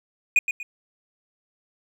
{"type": "tone with echo", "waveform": "triangle", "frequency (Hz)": 2465, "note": "D#7", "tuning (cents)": -17, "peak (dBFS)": -12, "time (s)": [0.36, 0.39], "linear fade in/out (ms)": 2, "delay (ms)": 120, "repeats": 2, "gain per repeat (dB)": -9, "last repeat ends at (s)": 0.63, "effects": []}